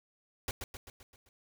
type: noise with echo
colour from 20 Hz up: pink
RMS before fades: -35 dBFS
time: 0.48-0.51 s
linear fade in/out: 2 ms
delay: 130 ms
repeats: 6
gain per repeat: -5 dB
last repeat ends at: 1.29 s
effects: none